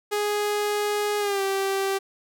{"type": "tone with pitch glide", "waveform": "sawtooth", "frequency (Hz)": [415.3, 389.7], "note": ["G#4", "G4"], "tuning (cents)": [0, -10], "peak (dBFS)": -19, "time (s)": [0.11, 1.99], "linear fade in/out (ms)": 20, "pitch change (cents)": -110, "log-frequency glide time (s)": [1.19, 1.42], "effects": []}